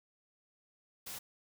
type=noise; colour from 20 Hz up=white; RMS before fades=-44 dBFS; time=1.06-1.19 s; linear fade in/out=10 ms; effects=none